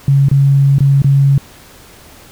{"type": "tone with dropouts", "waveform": "sine", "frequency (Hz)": 138.59, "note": "C#3", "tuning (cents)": 0, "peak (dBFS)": -6, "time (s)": [0.08, 1.38], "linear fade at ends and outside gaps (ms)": 2, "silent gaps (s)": [[0.286, 0.313], [0.784, 0.805], [1.02, 1.044]], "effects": ["pink hiss -40 dBFS RMS until 2.31 s"]}